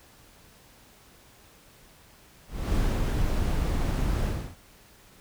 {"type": "noise with ADSR envelope", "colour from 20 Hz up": "brown", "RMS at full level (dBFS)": -24, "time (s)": [2.47, 4.56], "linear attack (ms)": 300, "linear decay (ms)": 230, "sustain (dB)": -2, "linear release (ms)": 320, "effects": ["pink hiss -55 dBFS RMS until 5.2 s"]}